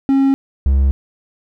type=tone pair in turn; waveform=triangle; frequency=271.6 / 67.9 Hz; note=C#4 / C#2; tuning=-35 / -35 cents; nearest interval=2 octaves; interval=2400 cents; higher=first; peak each=-8 / -8 dBFS; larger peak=neither; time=0.09-0.34 / 0.66-0.91 s; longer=neither; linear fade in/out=0 ms; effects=none